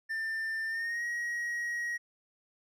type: tone with pitch glide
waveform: triangle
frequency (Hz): 1790 to 1896.4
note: A6 to A#6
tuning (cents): +29 to +29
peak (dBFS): -30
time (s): 0.09-1.98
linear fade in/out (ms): 20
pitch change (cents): +100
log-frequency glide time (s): 0.67-1.04
effects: none